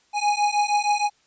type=beating tone pair; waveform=square; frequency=825 / 831.4 Hz; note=G#5 / G#5; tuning=-12 / +2 cents; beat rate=6.4 Hz; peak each=-23 dBFS; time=0.13-1.1 s; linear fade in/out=50 ms; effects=white hiss -62 dBFS RMS until 1.26 s + resampled to 16000 Hz